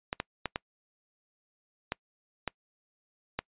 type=clicks; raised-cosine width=0.3 ms; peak=-14 dBFS; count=7; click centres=0.129 / 0.201 / 0.457 / 0.559 / 1.921 / 2.477 / 3.39 s; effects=noise-tail reverb RT60 0.1 s tail -26 dB re dry + resampled to 8000 Hz